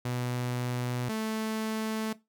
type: tone pair in turn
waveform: sawtooth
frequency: 123.47 / 219.3 Hz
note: B2 / A3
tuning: 0 / -6 cents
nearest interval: minor seventh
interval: 994 cents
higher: second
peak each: -26 dBFS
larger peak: neither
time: 0.05-1.09 / 1.09-2.13 s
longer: neither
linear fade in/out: 5 ms
effects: noise-tail reverb RT60 0.2 s tail -17 dB re dry